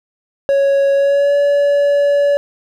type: tone with pitch glide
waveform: triangle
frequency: 554.4 to 571.3 Hz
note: C#5 to D5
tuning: 0 to -48 cents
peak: -8 dBFS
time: 0.49-2.37 s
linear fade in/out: 0 ms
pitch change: +52 cents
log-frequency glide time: 0.94-1.35 s
effects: none